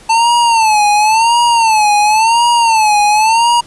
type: tone with vibrato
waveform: square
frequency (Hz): 888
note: A5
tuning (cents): +16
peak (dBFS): -8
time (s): 0.09-3.61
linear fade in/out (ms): 10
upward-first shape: sine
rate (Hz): 0.94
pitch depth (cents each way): 120
effects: pink hiss -40 dBFS RMS until 3.66 s + resampled to 24000 Hz